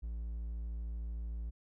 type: tone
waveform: triangle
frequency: 56.7 Hz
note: A#1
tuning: 47 cents flat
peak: -35 dBFS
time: 0.02-1.51 s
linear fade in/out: 20 ms
effects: none